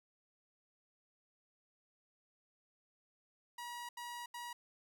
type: tone bursts at uneven times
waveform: sawtooth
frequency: 960 Hz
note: B5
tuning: 49 cents flat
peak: -40 dBFS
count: 3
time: 3.58-3.89 / 3.97-4.26 / 4.34-4.53 s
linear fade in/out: 5 ms
effects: none